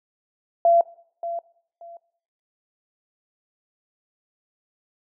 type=tone with echo; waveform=sine; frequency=681 Hz; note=F5; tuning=44 cents flat; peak=-13 dBFS; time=0.65-0.81 s; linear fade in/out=2 ms; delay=580 ms; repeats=2; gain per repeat=-13 dB; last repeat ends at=1.97 s; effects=noise-tail reverb RT60 0.7 s tail -22 dB re dry